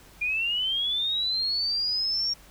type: linear sweep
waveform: sine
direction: up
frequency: 2398 to 5588 Hz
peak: -24 dBFS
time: 0.21-2.34 s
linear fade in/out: 10 ms
effects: added 50 Hz sine -54 dBFS peak until 2.5 s + pink hiss -53 dBFS RMS until 2.5 s